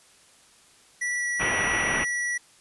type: tone with pitch glide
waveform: square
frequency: 1954 to 1941.6 Hz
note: B6 to B6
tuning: -19 to -30 cents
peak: -26 dBFS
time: 1.01-2.38 s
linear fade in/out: 10 ms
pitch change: -11 cents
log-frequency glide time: 1.19-1.24 s
type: low-pass noise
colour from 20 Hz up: white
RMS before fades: -28 dBFS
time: 1.39-2.05 s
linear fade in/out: 20 ms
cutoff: 2800 Hz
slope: 48 dB/octave
effects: white hiss -56 dBFS RMS until 2.6 s + resampled to 24000 Hz